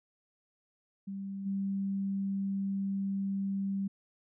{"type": "tone with level steps", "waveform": "sine", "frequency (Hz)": 196, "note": "G3", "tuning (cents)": 0, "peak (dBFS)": [-36, -30], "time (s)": [1.07, 3.88], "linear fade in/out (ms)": 10, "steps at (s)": 1.45, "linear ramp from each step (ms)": 20, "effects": []}